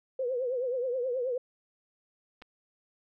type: tone with vibrato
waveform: sine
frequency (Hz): 503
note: B4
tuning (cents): +32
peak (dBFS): -28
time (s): 0.19-1.38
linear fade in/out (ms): 5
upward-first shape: triangle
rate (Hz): 9.4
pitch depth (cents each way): 120
type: clicks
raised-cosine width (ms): 0.3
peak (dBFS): -36 / -32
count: 2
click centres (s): 2.418 / 2.422
effects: none